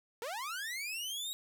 sawtooth linear sweep, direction up, 428.9 to 3835 Hz, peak -34 dBFS, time 0.22-1.33 s, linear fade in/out 0 ms, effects none

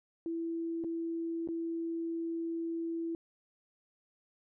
sine tone with dropouts, 331.9 Hz, E4, 12 cents sharp, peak -33 dBFS, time 0.26-3.15 s, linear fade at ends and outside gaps 1 ms, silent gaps 0.839-0.845 / 1.475-1.487 s, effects none

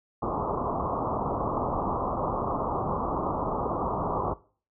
white low-pass noise, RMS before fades -29 dBFS, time 0.22-4.34 s, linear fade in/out 10 ms, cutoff 1200 Hz, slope 96 dB/octave, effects noise-tail reverb RT60 0.4 s tail -19 dB re dry

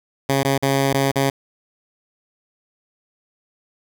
10% pulse tone with dropouts, 137 Hz, C#3, 20 cents flat, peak -8 dBFS, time 0.29-1.3 s, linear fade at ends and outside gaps 5 ms, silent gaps 0.432-0.448 / 0.579-0.625 / 0.932-0.943 / 1.116-1.157 s, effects none

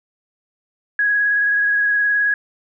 sine tone with vibrato, 1661.2 Hz, G#6, in tune, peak -14 dBFS, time 0.99-2.34 s, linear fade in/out 2 ms, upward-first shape sine, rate 19 Hz, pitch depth 18 cents each way, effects none

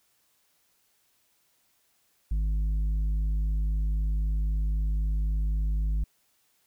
sine tone with tanh clipping, 51.91 Hz, G#1, in tune, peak -25 dBFS, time 2.31-6.04 s, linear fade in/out 5 ms, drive 6 dB, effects white hiss -69 dBFS RMS until 6.66 s

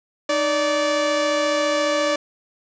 sawtooth tone pair together, 307.2 / 579.9 Hz, D#4 / D5, -22 / -22 cents, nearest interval major seventh, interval 1100 cents, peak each -22 / -15 dBFS, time 0.29-2.16 s, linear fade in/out 5 ms, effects resampled to 16000 Hz + 7-bit

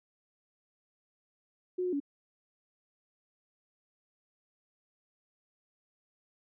sine tone with pitch steps, 364.1 / 361.6 / 283.8 Hz, F#4 / F#4 / C#4, -28 / -40 / +41 cents, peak -29 dBFS, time 1.78-2.002 s, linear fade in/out 10 ms, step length 74 ms, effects none

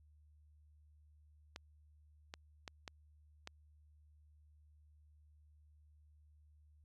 clicks, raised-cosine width 0.2 ms, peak -28 dBFS, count 5, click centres 1.561 / 2.339 / 2.678 / 2.878 / 3.474 s, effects added 75 Hz sine -63 dBFS peak until 6.84 s

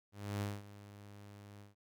sawtooth tone with ADSR envelope, 101.9 Hz, G#2, 32 cents flat, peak -31 dBFS, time 0.12-1.75 s, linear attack 290 ms, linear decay 210 ms, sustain -17 dB, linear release 140 ms, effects none

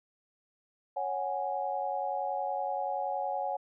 sine chord, C# suspended fourth, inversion none, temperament equal, 554.4 / 740 / 830.6 Hz, C#5 / F#5 / G#5, 0 / 0 / 0 cents, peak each -36 / -34 / -34 dBFS, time 0.96-3.57 s, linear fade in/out 10 ms, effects none

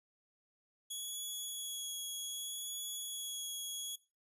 15% pulse tone with vibrato, 3353 Hz, G#7, 16 cents sharp, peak -33 dBFS, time 0.9-3.96 s, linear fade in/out 10 ms, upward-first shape sine, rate 0.65 Hz, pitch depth 12 cents each way, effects noise-tail reverb RT60 0.3 s tail -19 dB re dry + resampled to 32000 Hz

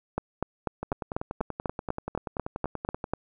two click trains, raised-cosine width 1 ms, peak -13 / -18 dBFS, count 13 / 24, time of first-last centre 0.18-3.136 / 0.83-3.042 s, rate 4.06 / 10.4 Hz, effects none

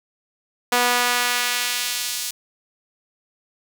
sawtooth tone with high-pass filter sweep, 244.3 Hz, B3, 19 cents flat, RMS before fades -22 dBFS, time 0.72-2.31 s, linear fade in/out 5 ms, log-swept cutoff 700 to 5400 Hz, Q 0.76, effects none

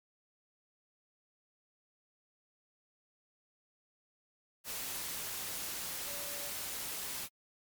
sine tone in noise, 575 Hz, D5, 37 cents flat, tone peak -49 dBFS, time 6.03-6.53 s, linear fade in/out 50 ms, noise white, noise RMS -40 dBFS, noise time 4.64-7.29 s, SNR -12 dB, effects MP3 96 kbps

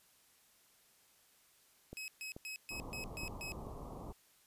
click train, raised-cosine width 2 ms, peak -33 dBFS, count 5, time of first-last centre 1.93-3.669 s, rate 2.3 Hz
sawtooth tone bursts, 2557 Hz, D#7, 47 cents sharp, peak -39 dBFS, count 7, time 1.97-3.52 s, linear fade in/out 0 ms, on 110 ms, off 130 ms
pink low-pass noise, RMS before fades -47 dBFS, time 2.7-4.13 s, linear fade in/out 20 ms, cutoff 1200 Hz, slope 96 dB/octave
effects white hiss -68 dBFS RMS until 4.46 s + resampled to 32000 Hz

